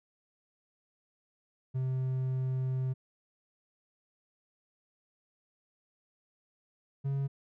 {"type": "tone pair in turn", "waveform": "triangle", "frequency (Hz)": [130, 137.84], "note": ["C3", "C#3"], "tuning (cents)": [-11, -9], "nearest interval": "minor second", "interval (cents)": 102, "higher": "second", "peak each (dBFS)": -27, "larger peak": "neither", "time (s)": [[1.74, 2.94], [7.04, 7.28]], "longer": "first", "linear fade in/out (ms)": 20, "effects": []}